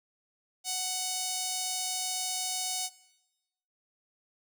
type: tone with notch filter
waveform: 5% pulse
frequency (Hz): 742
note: F#5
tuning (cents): +5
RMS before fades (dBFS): -33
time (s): 0.64-2.9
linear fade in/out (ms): 50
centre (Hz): 1600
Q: 0.51
effects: noise-tail reverb RT60 1.0 s tail -20 dB re dry